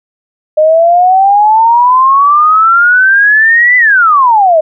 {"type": "exponential two-way sweep", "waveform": "sine", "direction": "up then down", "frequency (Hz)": [609, 2010, 609], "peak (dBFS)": -3, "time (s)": [0.57, 4.61], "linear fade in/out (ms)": 10, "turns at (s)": 3.77, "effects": []}